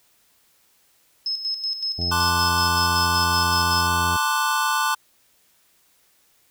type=tone with tremolo; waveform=sine; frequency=5180 Hz; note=E8; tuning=31 cents flat; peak=-22 dBFS; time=1.26-3.87 s; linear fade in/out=2 ms; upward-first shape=square; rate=5.3 Hz; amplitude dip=60%
type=harmonic tone; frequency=87.31 Hz; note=F2; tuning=in tune; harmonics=1 / 2 / 3 / 4 / 5 / 7 / 8 / 9; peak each=-27 / -33 / -37 / -39 / -41 / -44 / -45 / -46 dBFS; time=1.98-4.17 s; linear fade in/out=10 ms
type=chord; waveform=square; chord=D dominant seventh; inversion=second; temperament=equal; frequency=880 / 1046.5 / 1174.7 / 1480 Hz; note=A5 / C6 / D6 / F#6; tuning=0 / 0 / 0 / 0 cents; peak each=-26 dBFS; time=2.11-4.95 s; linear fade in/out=10 ms
effects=white hiss -61 dBFS RMS until 6.5 s